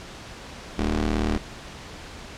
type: ring-modulated tone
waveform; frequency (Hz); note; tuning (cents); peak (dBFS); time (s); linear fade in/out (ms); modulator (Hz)
20% pulse; 77.4; D#2; -9; -14; 0.78-1.38; 10; 136
effects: pink hiss -40 dBFS RMS until 2.37 s + low-pass 6000 Hz 12 dB/octave